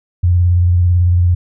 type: tone with vibrato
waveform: sine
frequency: 88.3 Hz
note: F2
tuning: 20 cents sharp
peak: -8 dBFS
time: 0.23-1.35 s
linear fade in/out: 10 ms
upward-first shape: triangle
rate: 18 Hz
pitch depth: 53 cents each way
effects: none